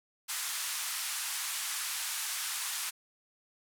white band-pass noise, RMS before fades -36 dBFS, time 0.28-2.91 s, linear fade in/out 20 ms, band 960 to 12000 Hz, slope 24 dB/octave, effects none

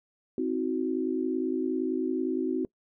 sine chord, C diminished, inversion none, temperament equal with one note detuned, 261.6 / 319.3 / 370 Hz, C4 / Eb4 / Gb4, 0 / +45 / 0 cents, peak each -30 / -31 / -30 dBFS, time 0.38-2.65 s, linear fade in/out 2 ms, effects noise-tail reverb RT60 0.1 s tail -23 dB re dry

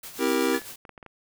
white noise with tremolo, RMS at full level -39 dBFS, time 0.03-0.76 s, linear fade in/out 5 ms, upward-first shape sine, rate 7.9 Hz, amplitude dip 55%
square chord, C dominant seventh, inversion none, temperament just, 261.6 / 327 / 392.4 / 470.9 Hz, C4 / E4 / G4 / Bb4, 0 / -14 / +2 / +18 cents, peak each -28 dBFS, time 0.18-0.6 s, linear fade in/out 50 ms
clicks, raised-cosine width 0.5 ms, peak -29 dBFS, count 8, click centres 0.493 / 0.559 / 0.617 / 0.852 / 0.893 / 0.978 / 1.028 / 1.063 s
sine tone with exponential decay, 1714 Hz, A6, 46 cents flat, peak -27 dBFS, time 0.54-0.69 s, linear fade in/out 0 ms, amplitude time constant 32 ms
effects none

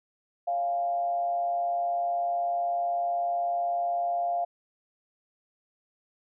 sine tone with frequency modulation, 696 Hz, F5, 6 cents flat, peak -25 dBFS, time 0.47-4.45 s, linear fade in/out 10 ms, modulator 136 Hz, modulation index 0.35, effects none

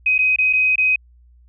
sine tone with dropouts, 2519 Hz, D#7, 21 cents sharp, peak -13 dBFS, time 0.06-0.96 s, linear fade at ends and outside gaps 5 ms, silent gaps 0.181-0.188 / 0.361-0.385 / 0.529-0.533 / 0.758-0.78 s, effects added 60 Hz sine -47 dBFS peak until 1.48 s

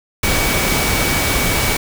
sine tone in noise, 2265 Hz, C#7, 37 cents sharp, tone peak -23 dBFS, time 0.23-1.77 s, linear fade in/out 5 ms, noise pink, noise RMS -17 dBFS, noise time 0.23-1.77 s, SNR -9 dB, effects none

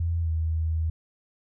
sine tone with pitch glide, 84 to 80.39 Hz, E2 to E2, +33 to -43 cents, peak -23 dBFS, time 0-0.9 s, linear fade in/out 5 ms, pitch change -76 cents, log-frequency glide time 0.21-0.3 s, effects none

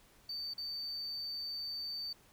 sine tone with dropouts, 4576 Hz, D8, 46 cents flat, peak -36 dBFS, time 0.29-2.13 s, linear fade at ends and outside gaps 5 ms, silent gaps 0.537-0.579 s, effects tanh soft clip ceiling -36 dBFS + pink hiss -64 dBFS RMS until 2.32 s

